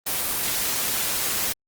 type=noise; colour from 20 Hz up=white; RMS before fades=-25 dBFS; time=0.06-1.53 s; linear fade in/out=10 ms; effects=Opus 24 kbps